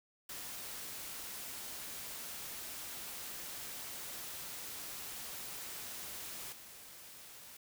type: noise with level steps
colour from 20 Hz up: white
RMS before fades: -45 / -53 dBFS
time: 0.29-7.57 s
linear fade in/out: 5 ms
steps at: 6.52 s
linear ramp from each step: 5 ms
effects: none